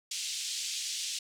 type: band-pass noise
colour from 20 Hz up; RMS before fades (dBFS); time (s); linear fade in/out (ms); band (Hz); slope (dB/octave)
white; -36; 0.11-1.19; 5; 2800 to 7400; 24
effects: none